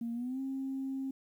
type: tone with pitch glide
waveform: sine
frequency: 233.1 to 267.8 Hz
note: A#3 to C4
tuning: 0 to +40 cents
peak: -33 dBFS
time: 0.01-1.11 s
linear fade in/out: 5 ms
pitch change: +240 cents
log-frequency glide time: 0.13-0.4 s
effects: tanh soft clip ceiling -29 dBFS + 11-bit